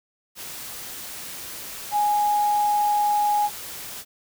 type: tone in noise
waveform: sine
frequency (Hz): 830.6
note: G#5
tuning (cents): 0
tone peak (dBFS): -18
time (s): 1.91-3.5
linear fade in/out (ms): 50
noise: white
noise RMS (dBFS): -36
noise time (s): 0.35-4.05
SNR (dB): +15
effects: none